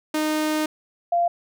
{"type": "tone pair in turn", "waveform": ["sawtooth", "sine"], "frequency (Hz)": [308, 691.4], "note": ["D#4", "F5"], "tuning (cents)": [-17, -18], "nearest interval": "octave + major second", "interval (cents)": 1399, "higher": "second", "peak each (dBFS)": -17, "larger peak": "neither", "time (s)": [[0.14, 0.66], [1.12, 1.28]], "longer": "first", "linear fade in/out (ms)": 5, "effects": []}